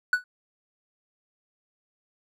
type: tone with exponential decay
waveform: triangle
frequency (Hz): 1480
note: F#6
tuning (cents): 0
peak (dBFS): -13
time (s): 0.13-0.24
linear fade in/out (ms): 2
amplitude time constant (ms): 23
effects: none